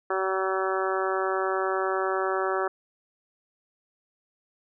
harmonic tone, 190 Hz, F#3, 46 cents sharp, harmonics 2 / 3 / 4 / 5 / 6 / 7 / 8 / 9, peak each -28 / -32 / -32 / -36 / -33 / -32 / -37 / -37 dBFS, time 0.1-2.68 s, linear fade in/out 5 ms, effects none

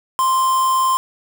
triangle tone with quantisation, 1046.5 Hz, C6, in tune, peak -12 dBFS, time 0.19-0.97 s, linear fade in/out 0 ms, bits 4, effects none

